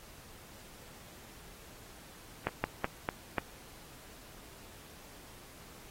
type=slowing click train; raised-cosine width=0.5 ms; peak=-15 dBFS; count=5; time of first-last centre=2.47-3.383 s; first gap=170 ms; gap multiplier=1.2; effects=pink hiss -54 dBFS RMS until 5.9 s + AAC 48 kbps